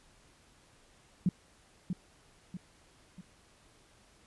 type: tone with echo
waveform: sine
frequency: 180.9 Hz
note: F#3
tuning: 39 cents flat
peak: -23 dBFS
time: 1.26-1.29 s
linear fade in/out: 2 ms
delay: 640 ms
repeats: 3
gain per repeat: -7 dB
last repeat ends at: 3.21 s
effects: pink hiss -63 dBFS RMS until 4.26 s + resampled to 24000 Hz